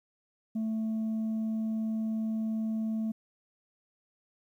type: tone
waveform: sine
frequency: 220.7 Hz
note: A3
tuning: 5 cents sharp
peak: -26 dBFS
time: 0.55-3.12 s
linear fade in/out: 10 ms
effects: tanh soft clip ceiling -28 dBFS + 11-bit